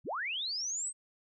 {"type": "linear sweep", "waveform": "sine", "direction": "up", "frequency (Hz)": [55, 8450], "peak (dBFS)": -33, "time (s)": [0.04, 0.93], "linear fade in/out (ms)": 50, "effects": []}